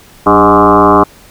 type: tone with frequency modulation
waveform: sine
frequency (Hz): 724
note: F#5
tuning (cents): -38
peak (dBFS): -3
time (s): 0.26-1.04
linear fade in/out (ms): 10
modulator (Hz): 107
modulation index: 4.8
effects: pink hiss -40 dBFS RMS until 1.3 s